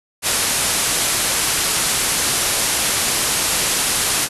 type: low-pass noise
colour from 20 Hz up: white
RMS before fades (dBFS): -19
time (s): 0.22-4.29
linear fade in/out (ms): 50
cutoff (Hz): 12000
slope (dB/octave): 96
effects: none